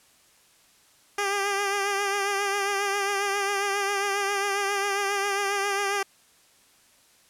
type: tone with vibrato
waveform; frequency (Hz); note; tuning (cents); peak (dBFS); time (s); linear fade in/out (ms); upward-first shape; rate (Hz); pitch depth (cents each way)
10% pulse; 400; G4; +35; -16; 1.18-6.03; 5; triangle; 7.4; 48
effects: white hiss -59 dBFS RMS until 7.29 s + low-pass 11000 Hz 12 dB/octave